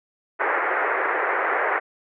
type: band-pass noise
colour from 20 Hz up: white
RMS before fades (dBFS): -23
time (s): 0.39-1.8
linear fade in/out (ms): 20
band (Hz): 360 to 2000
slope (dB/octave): 48
effects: none